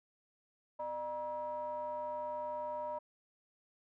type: ring-modulated tone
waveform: triangle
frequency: 174.61 Hz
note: F3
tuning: in tune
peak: -32 dBFS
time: 0.79-2.99 s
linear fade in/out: 10 ms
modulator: 779 Hz
effects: none